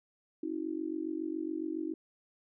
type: tone with amplitude modulation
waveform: sine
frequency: 320 Hz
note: D#4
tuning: 49 cents sharp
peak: -29 dBFS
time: 0.43-1.94 s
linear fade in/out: 5 ms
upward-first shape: sine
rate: 47.2 Hz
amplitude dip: 95%
effects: none